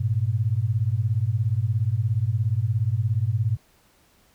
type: beating tone pair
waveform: sine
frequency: 101.7 / 118.7 Hz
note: G#2 / A#2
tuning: -36 / +32 cents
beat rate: 17 Hz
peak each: -23 dBFS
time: 0-3.57 s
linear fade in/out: 10 ms
effects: pink hiss -60 dBFS RMS until 4.34 s